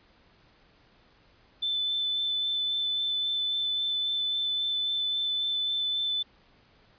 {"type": "tone with vibrato", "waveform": "sine", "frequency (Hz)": 3520, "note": "A7", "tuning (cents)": 0, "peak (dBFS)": -26, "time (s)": [1.62, 6.23], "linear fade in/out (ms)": 10, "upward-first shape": "sine", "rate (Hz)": 3.7, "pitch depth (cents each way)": 9, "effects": ["pink hiss -61 dBFS RMS until 6.98 s", "resampled to 11025 Hz"]}